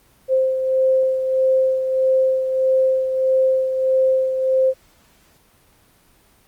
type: beating tone pair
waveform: sine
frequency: 523.3 / 524.9 Hz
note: C5 / C5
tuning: 0 / +5 cents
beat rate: 1.6 Hz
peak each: -15 / -24 dBFS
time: 0.28-4.74 s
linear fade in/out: 50 ms
effects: pink hiss -55 dBFS RMS until 6.47 s + Opus 24 kbps